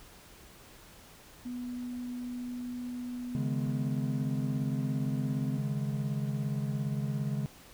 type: tone with pitch glide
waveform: sine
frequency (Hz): 246.2 to 254.4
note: B3 to C4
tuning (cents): -5 to -48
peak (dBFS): -35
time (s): 1.45-5.58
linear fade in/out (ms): 10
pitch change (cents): +57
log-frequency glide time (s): 3.65-4.43
type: chord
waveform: triangle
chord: C# suspended second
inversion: none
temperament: just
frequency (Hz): 138.59 / 155.92 / 207.9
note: C#3 / D#3 / G#3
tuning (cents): 0 / +4 / +2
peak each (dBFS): -30 / -35 / -34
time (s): 3.35-7.46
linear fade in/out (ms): 0
effects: pink hiss -54 dBFS RMS until 7.73 s